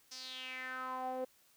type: tone with band-pass filter sweep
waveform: sawtooth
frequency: 257.5 Hz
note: C4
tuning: 28 cents flat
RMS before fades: -42 dBFS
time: 0.11-1.25 s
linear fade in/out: 10 ms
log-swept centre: 5600 to 530 Hz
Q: 4.9
effects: white hiss -68 dBFS RMS until 1.56 s